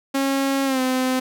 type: tone with pitch glide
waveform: sawtooth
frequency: 272.8 to 257.5 Hz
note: C#4 to C4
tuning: -28 to -28 cents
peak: -15 dBFS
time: 0.14-1.2 s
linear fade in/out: 10 ms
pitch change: -100 cents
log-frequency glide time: 0.65-0.8 s
effects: none